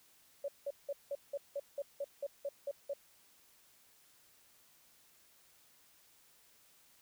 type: tone bursts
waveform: sine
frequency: 564 Hz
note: C#5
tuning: 30 cents sharp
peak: -35 dBFS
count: 12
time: 0.44-2.936 s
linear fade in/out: 5 ms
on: 43 ms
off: 180 ms
effects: white hiss -66 dBFS RMS until 7.01 s